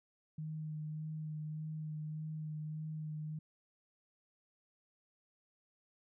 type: tone with vibrato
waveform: sine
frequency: 154.6 Hz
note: D#3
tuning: 11 cents flat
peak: -39 dBFS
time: 0.38-3.39 s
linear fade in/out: 5 ms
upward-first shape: sine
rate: 1.7 Hz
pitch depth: 17 cents each way
effects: none